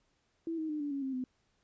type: tone with pitch steps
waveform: sine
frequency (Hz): 329.6 / 315.8 / 302.6 / 289.9 / 277.8 / 266.2 / 255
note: E4 / D#4 / D#4 / D4 / C#4 / C4 / C4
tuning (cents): 0 / +26 / -48 / -22 / +4 / +30 / -44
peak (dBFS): -33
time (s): 0.47-1.24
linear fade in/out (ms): 2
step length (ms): 110
effects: pink hiss -75 dBFS RMS until 1.63 s + resampled to 16000 Hz